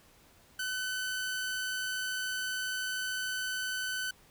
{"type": "tone", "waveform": "sawtooth", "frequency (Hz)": 1511, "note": "F#6", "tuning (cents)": 36, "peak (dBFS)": -29, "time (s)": [0.59, 4.11], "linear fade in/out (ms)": 5, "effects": ["pink hiss -61 dBFS RMS until 4.3 s"]}